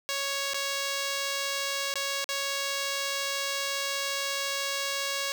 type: tone with dropouts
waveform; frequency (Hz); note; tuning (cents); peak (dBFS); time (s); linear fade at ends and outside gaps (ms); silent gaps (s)
5% pulse; 554.4; C#5; 0; -17; 0.09-5.32; 0; 0.534-0.544 / 1.939-1.956 / 2.243-2.29
effects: none